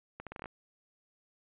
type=accelerating click train; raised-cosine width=0.5 ms; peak=-27 dBFS; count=8; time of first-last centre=0.2-0.458 s; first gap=67 ms; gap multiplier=0.79; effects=resampled to 8000 Hz